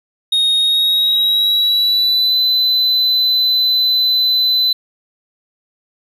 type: tone with pitch glide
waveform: triangle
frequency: 3729 to 4020 Hz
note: A#7 to B7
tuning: 0 to +30 cents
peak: -10 dBFS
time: 0.32-4.73 s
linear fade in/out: 5 ms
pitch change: +130 cents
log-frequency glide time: 0.58-2.38 s
effects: 8-bit